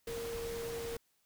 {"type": "tone in noise", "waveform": "sine", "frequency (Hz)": 464, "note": "A#4", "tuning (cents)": -8, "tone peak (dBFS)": -38, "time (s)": [0.07, 0.97], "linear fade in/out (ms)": 5, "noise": "pink", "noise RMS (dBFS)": -45, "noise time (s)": [0.07, 0.97], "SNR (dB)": 4, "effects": ["white hiss -75 dBFS RMS until 1.25 s"]}